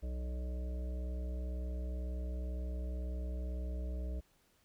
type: harmonic tone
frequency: 62 Hz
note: B1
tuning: 7 cents sharp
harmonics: 1 / 3 / 5 / 7 / 9 / 10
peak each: -36 / -50 / -53 / -55 / -56 / -54 dBFS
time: 0.02-4.21 s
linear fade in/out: 20 ms
effects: pink hiss -71 dBFS RMS until 4.64 s